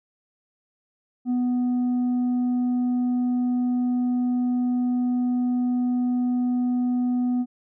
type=tone with tanh clipping; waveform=sine; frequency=247.4 Hz; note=B3; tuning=3 cents sharp; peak=-21 dBFS; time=1.25-7.46 s; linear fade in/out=50 ms; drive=3 dB; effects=none